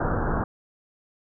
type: low-pass noise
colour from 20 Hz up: pink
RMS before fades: -25 dBFS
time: 0-0.44 s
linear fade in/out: 5 ms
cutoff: 1600 Hz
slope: 96 dB/octave
effects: none